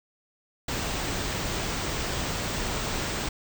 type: band-stop noise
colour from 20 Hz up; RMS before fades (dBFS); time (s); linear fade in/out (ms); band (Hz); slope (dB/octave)
pink; -30; 0.68-3.29; 5; 8700 to 15000; 96
effects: none